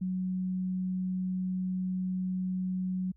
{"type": "tone", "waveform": "sine", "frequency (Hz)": 185, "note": "F#3", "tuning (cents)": 0, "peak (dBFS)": -29, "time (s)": [0.01, 3.12], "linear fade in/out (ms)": 10, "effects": ["added 60 Hz sine -58 dBFS peak until 3.16 s"]}